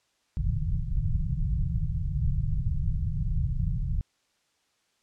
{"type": "low-pass noise", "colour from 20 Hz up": "pink", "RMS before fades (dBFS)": -27, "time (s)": [0.37, 4.01], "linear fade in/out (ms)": 0, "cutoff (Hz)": 170, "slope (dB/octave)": 96, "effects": ["white hiss -71 dBFS RMS until 5.02 s", "low-pass 7000 Hz 12 dB/octave"]}